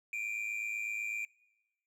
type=tone pair together; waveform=triangle; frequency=2349 / 2457 Hz; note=D7 / D#7; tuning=0 / -22 cents; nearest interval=minor second; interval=78 cents; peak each=-36 / -36 dBFS; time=0.13-1.25 s; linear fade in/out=2 ms; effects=noise-tail reverb RT60 1.0 s tail -23 dB re dry